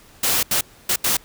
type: noise bursts at uneven times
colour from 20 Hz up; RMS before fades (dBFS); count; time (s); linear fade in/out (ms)
white; -19; 4; 0.23-0.43 / 0.51-0.61 / 0.89-0.96 / 1.04-1.17; 5
effects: pink hiss -49 dBFS RMS until 1.24 s